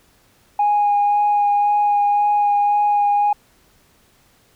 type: tone with vibrato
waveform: sine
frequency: 823 Hz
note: G#5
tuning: 16 cents flat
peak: -12 dBFS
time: 0.59-3.33 s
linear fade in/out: 5 ms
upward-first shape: sine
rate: 1.9 Hz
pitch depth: 11 cents each way
effects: tanh soft clip ceiling -10 dBFS + pink hiss -56 dBFS RMS until 4.55 s